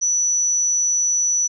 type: tone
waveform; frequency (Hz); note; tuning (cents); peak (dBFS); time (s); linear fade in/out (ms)
sine; 5930; F#8; +3; -16; 0.01-1.48; 20
effects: none